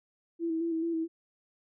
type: tone with vibrato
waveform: sine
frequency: 329.6 Hz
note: E4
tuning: in tune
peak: -28 dBFS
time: 0.39-1.08 s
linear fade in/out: 50 ms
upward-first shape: square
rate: 4.6 Hz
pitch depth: 29 cents each way
effects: none